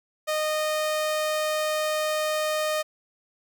sawtooth tone, 616 Hz, D#5, 17 cents flat, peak -20 dBFS, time 0.27-2.83 s, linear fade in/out 20 ms, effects none

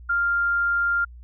sine tone, 1396.9 Hz, F6, in tune, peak -19 dBFS, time 0.09-1.05 s, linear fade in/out 10 ms, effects added 60 Hz sine -40 dBFS peak until 1.23 s

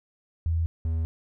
sine / triangle tone pair in turn, 82.41 / 81.09 Hz, E2 / E2, 0 / -28 cents, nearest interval unison, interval 28 cents, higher first, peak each -22 dBFS, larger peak neither, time 0.46-0.66 / 0.85-1.05 s, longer neither, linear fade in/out 0 ms, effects none

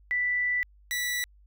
sine / sawtooth tone pair in turn, 1975.5 / 1960.7 Hz, B6 / B6, 0 / -13 cents, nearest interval unison, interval 13 cents, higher first, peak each -24 dBFS, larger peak neither, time 0.11-0.63 / 0.91-1.24 s, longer first, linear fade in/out 0 ms, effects added 50 Hz sine -54 dBFS peak until 1.46 s

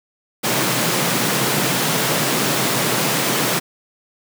pink high-pass noise, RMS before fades -19 dBFS, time 0.43-3.6 s, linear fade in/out 20 ms, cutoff 120 Hz, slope 96 dB/octave, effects none

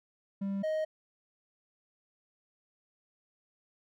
triangle tone pair in turn, 197 / 625.4 Hz, G3 / D#5, +9 / +9 cents, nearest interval octave + minor sixth, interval 2000 cents, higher second, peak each -29 / -27 dBFS, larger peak second, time 0.41-0.63 / 0.63-0.85 s, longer neither, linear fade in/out 10 ms, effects none

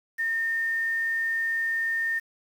sine tone with quantisation, 1821 Hz, A#6, 41 cents flat, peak -24 dBFS, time 0.18-2.2 s, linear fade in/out 20 ms, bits 8, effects none

